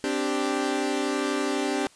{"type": "chord", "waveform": "sawtooth", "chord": "C suspended second", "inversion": "none", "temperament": "equal", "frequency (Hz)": [261.6, 293.7, 392], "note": ["C4", "D4", "G4"], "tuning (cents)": [0, 0, 0], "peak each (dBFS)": [-26, -24, -25], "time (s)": [0.04, 1.87], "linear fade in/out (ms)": 0, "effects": ["white hiss -55 dBFS RMS until 1.95 s", "resampled to 22050 Hz"]}